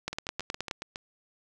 two click trains, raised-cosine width 0.2 ms, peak -19 / -14 dBFS, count 7 / 7, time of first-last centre 0.13-0.959 / 0.08-0.712 s, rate 7.24 / 9.5 Hz, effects none

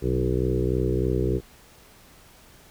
harmonic tone with a mistuned harmonic, 63.3 Hz, B1, 43 cents sharp, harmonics 1 / 2 / 3 / 4 / 5 / 6 / 7 / 8, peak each -27 / -27 / -32 / -36 / -30 / -27 / -30 / -37 dBFS, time 0.01-1.41 s, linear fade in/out 50 ms, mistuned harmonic 3, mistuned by -25 cents, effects pink hiss -52 dBFS RMS until 2.7 s

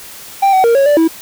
triangle tone with pitch steps, 786 / 755 / 465.6 / 551 / 585 / 325.7 Hz, G5 / F#5 / A#4 / C#5 / D5 / E4, +4 / +35 / -2 / -11 / -7 / -21 cents, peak -5 dBFS, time 0.42-1.08 s, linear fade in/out 10 ms, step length 110 ms, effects white hiss -33 dBFS RMS until 1.21 s

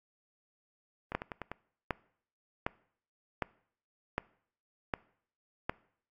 two click trains, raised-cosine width 0.5 ms, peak -23 / -15 dBFS, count 5 / 7, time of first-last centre 1.12-1.516 / 1.15-5.695 s, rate 10.1 / 1.32 Hz, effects noise-tail reverb RT60 0.6 s tail -22 dB re dry + AAC 64 kbps

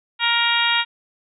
harmonic tone, 469.3 Hz, A#4, 12 cents sharp, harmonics 2 / 3 / 4 / 5 / 6 / 7 / 8, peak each -24 / -24 / -24 / -24 / -24 / -24 / -24 dBFS, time 0.19-0.85 s, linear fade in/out 50 ms, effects none

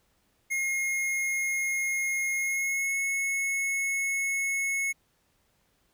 square tone with pitch glide, 2147 to 2190 Hz, C7 to C#7, +44 to -22 cents, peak -27 dBFS, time 0.5-4.93 s, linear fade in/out 20 ms, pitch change +34 cents, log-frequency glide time 2.34-2.97 s, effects pink hiss -70 dBFS RMS until 5.93 s

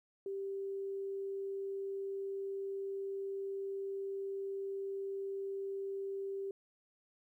sine tone, 392 Hz, G4, in tune, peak -37 dBFS, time 0.26-6.51 s, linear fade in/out 2 ms, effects 13-bit

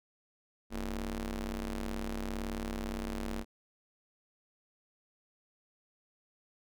sawtooth ring-modulated tone, 99.3 Hz, G2, 23 cents sharp, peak -28 dBFS, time 0.7-3.45 s, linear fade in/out 50 ms, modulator 130 Hz, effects none

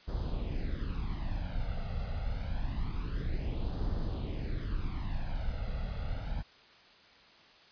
brown noise with flanger, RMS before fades -34 dBFS, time 0.07-6.43 s, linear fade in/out 20 ms, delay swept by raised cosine 0.2 to 1.5 ms, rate 0.26 Hz, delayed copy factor +0.85, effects white hiss -58 dBFS RMS until 7.71 s + resampled to 11025 Hz

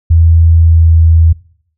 sine tone with pitch glide, 82.41 to 81.7 Hz, E2 to E2, 0 to -15 cents, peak -3 dBFS, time 0.1-1.33 s, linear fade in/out 10 ms, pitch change -15 cents, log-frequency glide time 0.59-0.89 s, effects noise-tail reverb RT60 0.6 s tail -22 dB re dry

